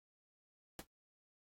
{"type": "noise with exponential decay", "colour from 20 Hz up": "pink", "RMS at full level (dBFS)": -42, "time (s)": [0.79, 0.87], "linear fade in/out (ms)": 1, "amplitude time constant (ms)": 16, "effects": ["AAC 64 kbps"]}